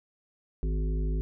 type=harmonic tone with a mistuned harmonic; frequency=52.2 Hz; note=G#1; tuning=10 cents sharp; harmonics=1 / 3 / 5 / 7 / 8; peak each=-26 / -36 / -41 / -42 / -46 dBFS; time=0.63-1.21 s; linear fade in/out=0 ms; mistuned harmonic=5; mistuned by=-52 cents; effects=none